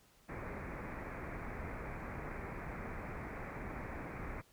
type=low-pass noise; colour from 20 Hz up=pink; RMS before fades=-44 dBFS; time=0.28-4.42 s; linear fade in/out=20 ms; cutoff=2400 Hz; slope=96 dB/octave; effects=pink hiss -67 dBFS RMS until 4.52 s